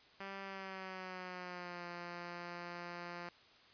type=tone with pitch glide; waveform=5% pulse; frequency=195.4 to 174.08 Hz; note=G3 to F3; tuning=-5 to -5 cents; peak=-33 dBFS; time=0.2-3.29 s; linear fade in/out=2 ms; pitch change=-200 cents; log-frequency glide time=0.42-1.86 s; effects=white hiss -63 dBFS RMS until 3.73 s + resampled to 11025 Hz